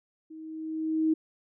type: tone with level ramp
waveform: sine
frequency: 316.7 Hz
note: D#4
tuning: 31 cents sharp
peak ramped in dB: -42 to -20 dBFS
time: 0.3-1.14 s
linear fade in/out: 10 ms
effects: none